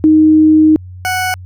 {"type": "tone pair in turn", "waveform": ["sine", "20% pulse"], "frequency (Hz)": [311.1, 739.9], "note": ["D#4", "F#5"], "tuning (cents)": [0, 0], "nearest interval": "octave + minor third", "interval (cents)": 1500, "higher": "second", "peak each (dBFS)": [-4, -9], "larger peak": "first", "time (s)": [[0.04, 0.76], [1.05, 1.34]], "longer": "first", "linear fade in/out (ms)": 0, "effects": ["added 91 Hz sine -28 dBFS peak until 1.45 s"]}